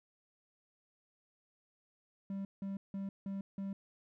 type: tone bursts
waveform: triangle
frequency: 196 Hz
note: G3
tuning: in tune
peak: -35 dBFS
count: 5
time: 2.3-3.73 s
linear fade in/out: 2 ms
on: 150 ms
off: 170 ms
effects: none